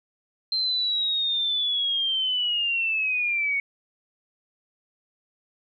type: linear sweep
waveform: sine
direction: down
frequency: 4144 to 2212 Hz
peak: -22 dBFS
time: 0.52-3.6 s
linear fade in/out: 2 ms
effects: none